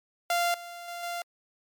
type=tone with level steps; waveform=sawtooth; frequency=694 Hz; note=F5; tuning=11 cents flat; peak=-20 / -36 / -32 / -28 dBFS; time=0.3-1.22 s; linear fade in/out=2 ms; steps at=0.54 / 0.88 / 1.03 s; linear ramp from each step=2 ms; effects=MP3 96 kbps